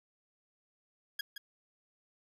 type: tone with echo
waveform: 20% pulse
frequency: 1648 Hz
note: G#6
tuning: 14 cents flat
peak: -29 dBFS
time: 1.19-1.21 s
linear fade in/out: 5 ms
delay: 170 ms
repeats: 1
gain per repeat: -8 dB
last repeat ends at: 1.38 s
effects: none